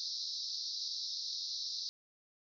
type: band-pass noise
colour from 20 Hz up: pink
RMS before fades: -40 dBFS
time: 0-1.89 s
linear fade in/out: 0 ms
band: 3900 to 5600 Hz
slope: 96 dB/octave
effects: none